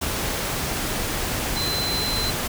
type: tone in noise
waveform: sine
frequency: 4064 Hz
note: B7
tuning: 49 cents sharp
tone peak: -25 dBFS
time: 1.56-2.31 s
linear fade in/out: 10 ms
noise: pink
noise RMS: -26 dBFS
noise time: 0.01-2.48 s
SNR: -2 dB
effects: none